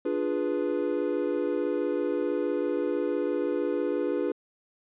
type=chord; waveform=triangle; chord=D diminished seventh; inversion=none; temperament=equal; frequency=293.7 / 349.2 / 415.3 / 493.9 Hz; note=D4 / F4 / Ab4 / Cb5; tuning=0 / 0 / 0 / 0 cents; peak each=-29 dBFS; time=0.05-4.32 s; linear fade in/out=5 ms; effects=resampled to 8000 Hz